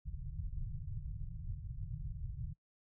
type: low-pass noise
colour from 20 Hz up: pink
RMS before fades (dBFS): -42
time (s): 0.05-2.54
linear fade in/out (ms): 20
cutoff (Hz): 160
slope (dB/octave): 96
effects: noise-tail reverb RT60 0.1 s tail -24 dB re dry